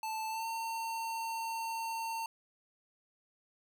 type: tone with pitch glide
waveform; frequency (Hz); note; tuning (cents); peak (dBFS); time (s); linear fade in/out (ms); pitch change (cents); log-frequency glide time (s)
square; 880 to 907.4; A5 to A#5; 0 to -47; -36; 0.03-2.26; 2; +53; 0.29-0.47
effects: none